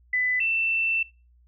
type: tone pair in turn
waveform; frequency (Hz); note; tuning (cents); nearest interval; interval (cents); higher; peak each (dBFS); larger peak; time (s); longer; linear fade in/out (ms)
sine; 2000 / 2675; B6 / E7; +21 / +25; perfect fourth; 504; second; -21; neither; 0.13-0.4 / 0.4-1.03; second; 5
effects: noise-tail reverb RT60 0.3 s tail -23 dB re dry + added 60 Hz sine -55 dBFS peak until 1.47 s